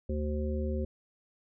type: harmonic tone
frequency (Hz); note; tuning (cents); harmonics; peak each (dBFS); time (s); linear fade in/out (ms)
75.1; D2; +39; 1 / 3 / 5 / 7; -31 / -36 / -38 / -39; 0.09-0.85; 5
effects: none